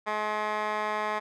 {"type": "tone with band-pass filter", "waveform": "15% pulse", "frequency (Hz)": 212.4, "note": "G#3", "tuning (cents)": 39, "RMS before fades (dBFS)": -30, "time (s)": [0.06, 1.2], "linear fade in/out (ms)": 20, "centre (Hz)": 1300, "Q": 2.7, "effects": []}